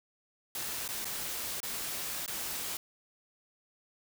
white noise with dropouts, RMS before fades -37 dBFS, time 0.55-2.77 s, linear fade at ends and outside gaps 2 ms, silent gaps 0.879-0.888 / 1.046-1.053 / 1.603-1.63 / 2.262-2.278 s, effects none

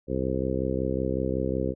harmonic tone, 65.41 Hz, C2, in tune, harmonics 1 / 2 / 3 / 4 / 5 / 6 / 7 / 8, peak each -33 / -33 / -33 / -33 / -33 / -33 / -33 / -33 dBFS, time 0.07-1.75 s, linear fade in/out 50 ms, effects none

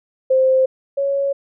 sine tone pair in turn, 523 / 555.7 Hz, C5 / C#5, -1 / +4 cents, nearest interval minor second, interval 105 cents, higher second, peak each -11 / -16 dBFS, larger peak first, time 0.3-0.66 / 0.97-1.33 s, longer neither, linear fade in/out 10 ms, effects none

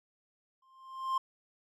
triangle tone with exponential growth, 1054 Hz, C6, 12 cents sharp, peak -24 dBFS, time 0.62-1.18 s, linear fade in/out 5 ms, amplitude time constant 120 ms, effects none

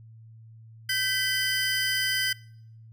square tone cluster, 1547 / 1994 / 3078 / 4936 Hz, G6 / B6 / G7 / D#8, -23 / +16 / -32 / -15 cents, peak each -31 dBFS, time 0.89-2.33 s, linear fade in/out 5 ms, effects noise-tail reverb RT60 0.7 s tail -24 dB re dry + added 112 Hz sine -46 dBFS peak until 2.92 s

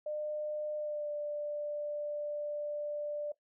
sine tone with pitch glide, 603 to 590.6 Hz, D5 to D5, +46 to +10 cents, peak -34 dBFS, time 0.06-3.32 s, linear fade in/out 5 ms, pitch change -36 cents, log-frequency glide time 0.76-1.1 s, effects noise-tail reverb RT60 0.1 s tail -17 dB re dry

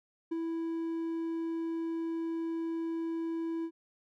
triangle tone with ADSR envelope, 329.6 Hz, E4, in tune, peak -27 dBFS, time 0.31-3.71 s, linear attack 12 ms, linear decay 15 ms, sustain -3 dB, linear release 67 ms, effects none

